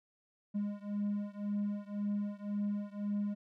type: beating tone pair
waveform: triangle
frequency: 204.2 / 206.1 Hz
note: G#3 / G#3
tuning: -29 / -13 cents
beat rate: 1.9 Hz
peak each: -34 / -35 dBFS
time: 0.54-3.35 s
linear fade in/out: 20 ms
effects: tanh soft clip ceiling -24 dBFS